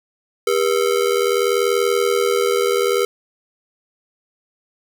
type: ring-modulated tone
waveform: square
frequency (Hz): 440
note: A4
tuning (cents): 0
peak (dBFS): -13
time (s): 0.47-3.05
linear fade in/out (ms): 0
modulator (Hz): 40.3
effects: none